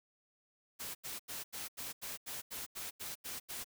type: noise bursts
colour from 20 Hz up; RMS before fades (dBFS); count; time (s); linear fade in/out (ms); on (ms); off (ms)
white; -43; 12; 0.79-3.645; 20; 160; 85
effects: none